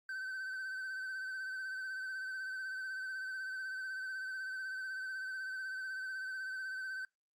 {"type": "tone with vibrato", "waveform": "triangle", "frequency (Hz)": 1535, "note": "G6", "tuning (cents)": -37, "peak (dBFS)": -37, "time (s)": [0.09, 7.05], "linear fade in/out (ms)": 2, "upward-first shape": "sine", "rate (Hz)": 16, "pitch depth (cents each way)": 29, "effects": ["noise-tail reverb RT60 0.2 s tail -26 dB re dry", "Opus 48 kbps"]}